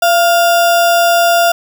sine tone with sample-and-hold, 685 Hz, F5, 34 cents flat, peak -7 dBFS, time 0.02-1.52 s, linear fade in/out 5 ms, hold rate 2100 Hz, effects none

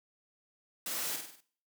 white noise with echo, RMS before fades -37 dBFS, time 0.86-1.16 s, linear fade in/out 2 ms, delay 49 ms, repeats 5, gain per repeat -5 dB, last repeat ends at 1.405 s, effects noise-tail reverb RT60 0.5 s tail -19 dB re dry + high-pass 200 Hz 12 dB/octave

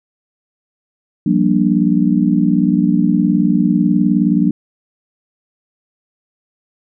sine chord, G minor seventh, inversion third, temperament just, 176.4 / 196 / 235.2 / 294 Hz, F3 / G3 / Bb3 / D4, +18 / 0 / +16 / +2 cents, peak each -16 dBFS, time 1.26-4.51 s, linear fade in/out 5 ms, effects none

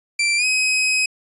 sawtooth tone with pitch glide, 2349 to 2532 Hz, D7 to D#7, 0 to +30 cents, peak -13 dBFS, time 0.19-1.06 s, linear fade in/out 5 ms, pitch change +130 cents, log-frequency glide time 0.37-0.45 s, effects resampled to 24000 Hz

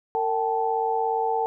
sine tone cluster, 455.2 / 771 / 868 Hz, A#4 / G5 / A5, -41 / -29 / -24 cents, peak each -26 dBFS, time 0.15-1.46 s, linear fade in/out 0 ms, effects none

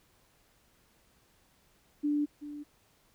sine tone with echo, 293.7 Hz, D4, in tune, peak -26 dBFS, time 2.03-2.26 s, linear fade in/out 20 ms, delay 380 ms, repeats 1, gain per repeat -13 dB, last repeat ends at 2.64 s, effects pink hiss -67 dBFS RMS until 3.14 s

